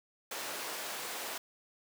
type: high-pass noise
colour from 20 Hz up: pink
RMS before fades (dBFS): -40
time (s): 0.31-1.38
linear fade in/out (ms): 5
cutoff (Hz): 500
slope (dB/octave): 12
effects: none